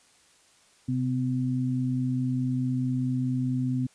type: tone pair together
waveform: sine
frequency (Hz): 129.55 / 254.2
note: C3 / C4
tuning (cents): -17 / -50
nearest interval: octave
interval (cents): 1167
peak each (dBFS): -27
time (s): 0.88-3.87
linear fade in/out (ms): 10
effects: white hiss -60 dBFS RMS until 3.94 s + resampled to 22050 Hz